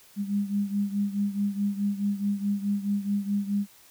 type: beating tone pair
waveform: sine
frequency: 200.9 / 205.6 Hz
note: G3 / G#3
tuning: +43 / -17 cents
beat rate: 4.7 Hz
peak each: -26 / -30 dBFS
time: 0.16-3.67 s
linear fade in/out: 50 ms
effects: white hiss -55 dBFS RMS until 3.9 s

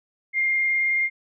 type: tone with vibrato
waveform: sine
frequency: 2116 Hz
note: C7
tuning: 19 cents sharp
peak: -19 dBFS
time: 0.33-1.1 s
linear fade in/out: 50 ms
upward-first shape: triangle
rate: 19 Hz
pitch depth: 13 cents each way
effects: none

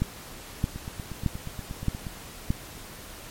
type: two click trains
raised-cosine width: 5 ms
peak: -11 / -22 dBFS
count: 5 / 12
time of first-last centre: 0.02-2.504 / 0.76-2.068 s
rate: 1.61 / 8.41 Hz
effects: pink hiss -43 dBFS RMS until 3.3 s + MP3 64 kbps

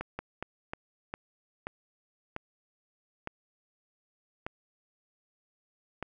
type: slowing click train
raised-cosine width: 0.5 ms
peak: -20 dBFS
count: 10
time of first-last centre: 0.01-6.026 s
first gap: 180 ms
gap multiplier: 1.31
effects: none

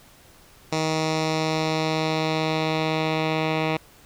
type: tone with low-pass filter sweep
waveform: 10% pulse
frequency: 157.9 Hz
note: D#3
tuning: 26 cents sharp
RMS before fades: -24 dBFS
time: 0.72-3.77 s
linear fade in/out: 5 ms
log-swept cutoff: 5900 to 3000 Hz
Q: 1.8
effects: pink hiss -52 dBFS RMS until 4.05 s

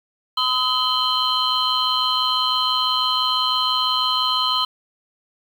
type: tone cluster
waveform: sine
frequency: 1014 / 1270 / 3028 / 3154 / 4115 Hz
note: B5 / D#6 / F#7 / G7 / C8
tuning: +45 / +35 / +39 / +10 / -30 cents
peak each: -24 dBFS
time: 0.37-4.65 s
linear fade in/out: 5 ms
effects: 7-bit

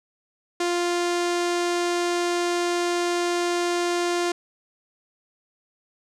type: tone with low-pass filter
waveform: sawtooth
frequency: 349.2 Hz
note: F4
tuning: in tune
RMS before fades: -24 dBFS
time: 0.6-4.32 s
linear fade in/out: 5 ms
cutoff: 7500 Hz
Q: 1.3
effects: none

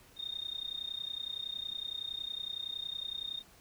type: tone with amplitude modulation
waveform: sine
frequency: 3679 Hz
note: A#7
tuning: 24 cents flat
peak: -33 dBFS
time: 0.16-3.43 s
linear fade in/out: 50 ms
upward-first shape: sine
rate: 30.8 Hz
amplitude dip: 90%
effects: pink hiss -60 dBFS RMS until 3.6 s

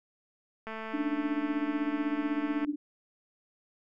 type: click train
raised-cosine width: 0.5 ms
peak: -25 dBFS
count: 438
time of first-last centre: 0.67-2.647 s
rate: 221 Hz
type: tone with tremolo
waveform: sine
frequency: 293.7 Hz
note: D4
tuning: in tune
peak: -24 dBFS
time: 0.93-2.76 s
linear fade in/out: 20 ms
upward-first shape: triangle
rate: 16 Hz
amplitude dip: 95%
effects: none

